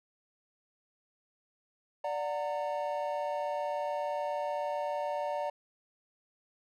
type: chord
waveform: triangle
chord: D augmented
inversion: none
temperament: just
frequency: 587.3 / 734.2 / 917.7 Hz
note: D5 / F#5 / A#5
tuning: 0 / -14 / -27 cents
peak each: -32 / -36 / -35 dBFS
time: 2.04-5.5 s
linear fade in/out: 5 ms
effects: none